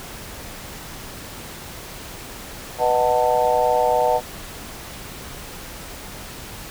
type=chord; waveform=sine; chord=B dominant seventh; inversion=none; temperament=just; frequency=493.9 / 617.4 / 740.8 / 889 Hz; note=B4 / D#5 / F#5 / A5; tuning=0 / -14 / +2 / +18 cents; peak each=-21 dBFS; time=2.78-4.21 s; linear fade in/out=50 ms; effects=pink hiss -36 dBFS RMS until 6.7 s